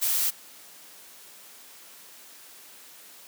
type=noise; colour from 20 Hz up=blue; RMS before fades=-25 dBFS; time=0.01-0.31 s; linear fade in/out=20 ms; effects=white hiss -49 dBFS RMS until 3.27 s + high-pass 200 Hz 12 dB/octave